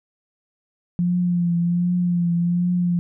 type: tone with vibrato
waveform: sine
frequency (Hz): 174.61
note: F3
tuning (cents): 0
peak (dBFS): -17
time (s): 0.99-2.99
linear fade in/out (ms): 0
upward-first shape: triangle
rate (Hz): 1.3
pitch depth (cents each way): 41
effects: none